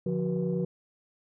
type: tone cluster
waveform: sine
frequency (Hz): 147.3 / 176.8 / 373.7 / 483.1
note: D3 / F3 / F#4 / B4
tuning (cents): +6 / +22 / +17 / -38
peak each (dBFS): -34 / -28 / -33 / -33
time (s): 0.06-0.65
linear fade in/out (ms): 5
effects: tanh soft clip ceiling -18 dBFS